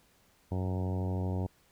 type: harmonic tone with a mistuned harmonic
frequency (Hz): 92.5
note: F#2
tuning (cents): 0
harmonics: 1 / 2 / 3 / 4 / 5 / 6 / 7 / 8 / 9 / 10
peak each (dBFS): -31 / -37 / -41 / -43 / -45 / -47 / -48 / -49 / -50 / -51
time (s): 0.51-1.47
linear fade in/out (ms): 10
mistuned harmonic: 1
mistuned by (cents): +17
effects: pink hiss -66 dBFS RMS until 1.71 s